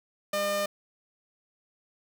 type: tone pair together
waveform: sawtooth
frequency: 201.4 / 604.6 Hz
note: G3 / D#5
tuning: +47 / -50 cents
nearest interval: octave + perfect fifth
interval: 1903 cents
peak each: -35 / -23 dBFS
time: 0.33-0.66 s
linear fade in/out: 5 ms
effects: none